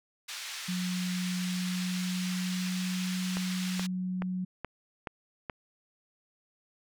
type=band-pass noise; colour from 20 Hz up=white; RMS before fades=-40 dBFS; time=0.28-3.87 s; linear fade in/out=10 ms; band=1500 to 5200 Hz; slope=12 dB/octave
type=tone with pitch glide; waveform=sine; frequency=181.2 to 183.84 Hz; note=F#3 to F#3; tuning=-36 to -11 cents; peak=-30 dBFS; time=0.68-4.45 s; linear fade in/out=10 ms; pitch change=+25 cents; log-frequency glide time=1.38-3.25 s
type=click train; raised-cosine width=0.5 ms; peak=-20 dBFS; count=6; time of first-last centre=3.37-5.498 s; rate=2.35 Hz
effects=none